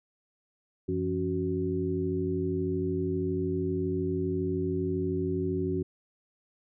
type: harmonic tone with a mistuned harmonic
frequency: 92.7 Hz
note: F#2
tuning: 4 cents sharp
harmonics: 1 / 2 / 3 / 4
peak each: -34 / -34 / -33 / -30 dBFS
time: 0.88-5.83 s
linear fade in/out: 10 ms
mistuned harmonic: 2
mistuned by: -140 cents
effects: none